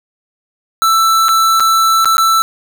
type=tone with dropouts; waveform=square; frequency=1326 Hz; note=E6; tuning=10 cents sharp; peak=-9 dBFS; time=0.82-2.42 s; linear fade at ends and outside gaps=0 ms; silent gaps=1.284-1.29 / 1.598-1.604 / 2.046-2.056 / 2.17-2.181 s; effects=none